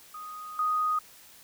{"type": "tone with level steps", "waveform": "sine", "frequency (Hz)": 1244.5, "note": "D#6", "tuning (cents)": 0, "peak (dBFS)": [-38, -24], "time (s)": [0.14, 0.99], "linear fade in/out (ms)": 5, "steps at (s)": 0.59, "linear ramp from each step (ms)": 2, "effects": ["white hiss -53 dBFS RMS until 1.43 s"]}